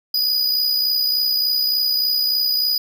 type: tone with amplitude modulation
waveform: square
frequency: 4939 Hz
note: D#8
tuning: 14 cents flat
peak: -15 dBFS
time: 0.14-2.78 s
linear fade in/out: 5 ms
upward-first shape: sine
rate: 63.4 Hz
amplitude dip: 45%
effects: none